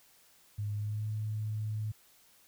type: tone with pitch glide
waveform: sine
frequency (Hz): 103.83 to 107.55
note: G#2 to A2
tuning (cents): 0 to -39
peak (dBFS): -32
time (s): 0.58-1.92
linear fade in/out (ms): 10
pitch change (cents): +61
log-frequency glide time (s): 0.74-1.06
effects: white hiss -63 dBFS RMS until 2.47 s